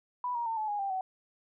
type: tone with pitch steps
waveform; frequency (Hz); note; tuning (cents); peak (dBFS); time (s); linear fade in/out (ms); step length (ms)
sine; 987.8 / 944.3 / 902.7 / 862.9 / 824.9 / 788.6 / 753.8; B5 / A#5 / A5 / A5 / G#5 / G5 / F#5; 0 / +22 / +44 / -34 / -12 / +10 / +32; -30; 0.24-1.01; 2; 110
effects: none